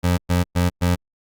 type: tone bursts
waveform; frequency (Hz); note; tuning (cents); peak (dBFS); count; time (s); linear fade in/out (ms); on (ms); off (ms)
25% pulse; 88.5; F2; +23; -12; 4; 0.03-0.96; 20; 150; 110
effects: Opus 48 kbps